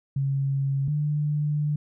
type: tone pair in turn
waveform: sine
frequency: 137.4 / 148.7 Hz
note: C#3 / D3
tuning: -15 / +22 cents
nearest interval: minor second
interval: 137 cents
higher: second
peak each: -22 dBFS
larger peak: neither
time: 0.16-0.88 / 0.88-1.76 s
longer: second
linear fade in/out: 5 ms
effects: none